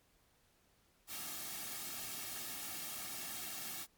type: noise with comb filter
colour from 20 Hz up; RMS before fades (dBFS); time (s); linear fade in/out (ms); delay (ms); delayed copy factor
white; -44; 1.07-3.87; 50; 2; -0.65
effects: pink hiss -72 dBFS RMS until 3.97 s + MP3 96 kbps